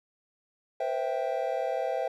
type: chord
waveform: triangle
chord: C major seventh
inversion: third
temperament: equal with one note detuned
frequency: 483.4 / 523.3 / 659.3 / 784 Hz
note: B4 / C5 / E5 / G5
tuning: -37 / 0 / 0 / 0 cents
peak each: -34 / -30 / -30 / -32 dBFS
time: 0.8-2.08 s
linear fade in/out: 5 ms
effects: none

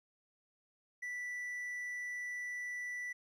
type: tone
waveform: triangle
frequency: 1969 Hz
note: B6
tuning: 6 cents flat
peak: -37 dBFS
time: 1.02-3.13 s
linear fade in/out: 10 ms
effects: resampled to 32000 Hz + 13-bit

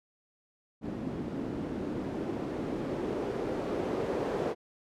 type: noise with low-pass filter sweep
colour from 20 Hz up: blue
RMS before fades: -34 dBFS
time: 0.81-4.55 s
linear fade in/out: 50 ms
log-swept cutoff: 250 to 450 Hz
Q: 1.7
effects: none

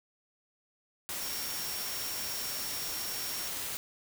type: tone in noise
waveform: sine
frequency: 5550 Hz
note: F8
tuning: 12 cents flat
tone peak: -40 dBFS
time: 1.21-3.48 s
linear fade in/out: 0 ms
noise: white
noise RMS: -37 dBFS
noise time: 1.09-3.77 s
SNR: -6 dB
effects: none

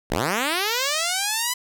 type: linear sweep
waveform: 5% pulse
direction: up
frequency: 44.51 to 1009 Hz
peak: -10 dBFS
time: 0.1-1.54 s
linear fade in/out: 10 ms
effects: none

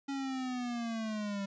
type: linear sweep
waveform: square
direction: down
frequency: 278.3 to 195.7 Hz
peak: -35 dBFS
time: 0.08-1.46 s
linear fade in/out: 10 ms
effects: resampled to 16000 Hz

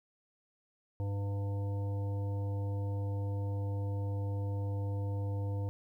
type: harmonic tone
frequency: 100.1 Hz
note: G2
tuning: 37 cents sharp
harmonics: 1 / 3 / 5 / 7 / 9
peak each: -32 / -46 / -45 / -54 / -52 dBFS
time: 1-5.69 s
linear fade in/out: 0 ms
effects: 12-bit

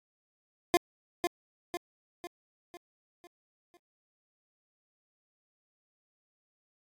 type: tone with echo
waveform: 25% pulse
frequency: 349.2 Hz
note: F4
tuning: in tune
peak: -17 dBFS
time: 0.74-0.77 s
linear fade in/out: 0 ms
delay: 500 ms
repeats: 6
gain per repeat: -6 dB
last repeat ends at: 3.77 s
effects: AAC 48 kbps

